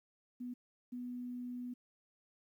sine tone bursts at uneven times, 246.4 Hz, B3, 4 cents flat, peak -40 dBFS, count 2, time 0.4-0.54 / 0.92-1.74 s, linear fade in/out 10 ms, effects 12-bit

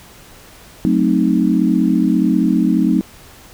sine chord, F# diminished seventh, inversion none, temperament equal, 185 / 220 / 261.6 / 311.1 Hz, F#3 / A3 / C4 / Eb4, 0 / 0 / 0 / 0 cents, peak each -17 dBFS, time 0.85-3.01 s, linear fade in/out 0 ms, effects pink hiss -42 dBFS RMS until 3.53 s

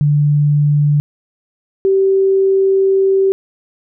sine tone pair in turn, 146.83 / 386.6 Hz, D3 / G4, 0 / -24 cents, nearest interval octave + perfect fourth, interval 1676 cents, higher second, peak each -9 dBFS, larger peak neither, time 0.01-1 / 1.85-3.32 s, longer second, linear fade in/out 0 ms, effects none

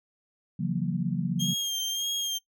sine chord, F# dominant seventh, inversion second, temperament equal with one note detuned, 138.59 / 168.47 / 185 / 233.1 Hz, C#3 / E3 / F#3 / A#3, 0 / +38 / 0 / 0 cents, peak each -32 / -30 / -30 / -34 dBFS, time 0.59-1.54 s, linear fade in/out 10 ms
30% pulse tone with vibrato, 3213 Hz, G7, 42 cents sharp, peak -25 dBFS, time 1.39-2.39 s, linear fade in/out 20 ms, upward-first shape sine, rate 1.7 Hz, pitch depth 33 cents each way
effects noise-tail reverb RT60 0.1 s tail -21 dB re dry

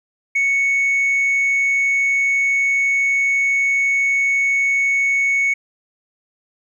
sine tone, 2217 Hz, C#7, in tune, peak -12 dBFS, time 0.35-5.54 s, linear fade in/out 10 ms, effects tanh soft clip ceiling -13 dBFS + 9-bit

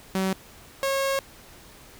sawtooth tone pair in turn, 190 / 544.7 Hz, F#3 / C#5, +46 / -30 cents, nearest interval octave + tritone, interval 1824 cents, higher second, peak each -19 dBFS, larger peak neither, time 0.15-0.33 / 0.83-1.19 s, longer second, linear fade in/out 0 ms, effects pink hiss -49 dBFS RMS until 1.99 s

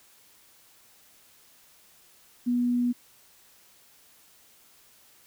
sine tone, 243.7 Hz, B3, 23 cents flat, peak -22 dBFS, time 2.46-2.93 s, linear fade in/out 20 ms, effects white hiss -58 dBFS RMS until 5.26 s

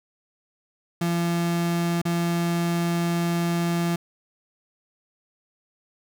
35% pulse tone with dropouts, 170.7 Hz, F3, 39 cents flat, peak -20 dBFS, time 1.01-3.96 s, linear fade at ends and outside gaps 5 ms, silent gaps 2.017-2.052 s, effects none

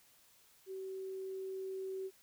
sine tone with level ramp, 381.2 Hz, G4, 48 cents flat, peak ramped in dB -41 to -38 dBFS, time 0.66-2.11 s, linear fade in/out 50 ms, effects white hiss -66 dBFS RMS until 2.22 s

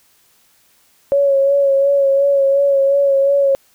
sine tone with vibrato, 554.4 Hz, C#5, in tune, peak -10 dBFS, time 1.12-3.55 s, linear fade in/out 0 ms, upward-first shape sine, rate 2.8 Hz, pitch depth 28 cents each way, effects white hiss -55 dBFS RMS until 3.74 s

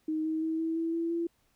sine tone with pitch steps, 312.8 / 316.8 / 320.9 / 325 / 329.1 / 333.3 / 337.6 Hz, D#4 / D#4 / E4 / E4 / E4 / E4 / E4, +9 / +31 / -46 / -24 / -3 / +19 / +41 cents, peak -28 dBFS, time 0.08-1.27 s, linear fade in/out 5 ms, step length 170 ms, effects pink hiss -71 dBFS RMS until 1.55 s

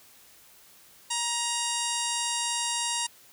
harmonic tone, 943 Hz, A#5, 20 cents sharp, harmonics 1 / 2 / 3 / 4 / 5 / 6 / 7 / 8 / 9 / 10, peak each -34 / -40 / -35 / -36 / -38 / -37 / -39 / -34 / -40 / -35 dBFS, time 1.1-3.07 s, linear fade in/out 10 ms, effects white hiss -55 dBFS RMS until 3.32 s

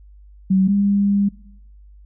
sine tone pair in turn, 190 / 200.9 Hz, F#3 / G3, +46 / +43 cents, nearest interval minor second, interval 97 cents, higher second, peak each -12 / -14 dBFS, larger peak first, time 0.5-0.68 / 0.68-1.29 s, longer second, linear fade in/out 10 ms, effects noise-tail reverb RT60 0.9 s tail -22 dB re dry + added 50 Hz sine -42 dBFS peak until 2.05 s

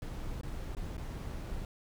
brown noise with dropouts, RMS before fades -39 dBFS, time 0.02-1.65 s, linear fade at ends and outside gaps 1 ms, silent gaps 0.412-0.433 / 0.75-0.768 / 0.968-0.979 s, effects none

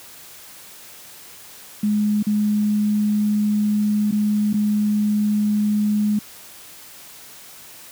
sine tone with dropouts, 209.5 Hz, G#3, 15 cents sharp, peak -16 dBFS, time 1.83-6.19 s, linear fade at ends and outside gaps 5 ms, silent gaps 2.227-2.267 / 4.112-4.123 / 4.53-4.54 s, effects white hiss -42 dBFS RMS until 7.91 s + high-pass 60 Hz 12 dB/octave

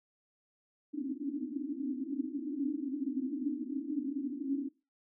white band-pass noise, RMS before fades -36 dBFS, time 0.93-4.69 s, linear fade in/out 20 ms, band 260 to 300 Hz, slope 96 dB/octave, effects noise-tail reverb RT60 0.3 s tail -22 dB re dry

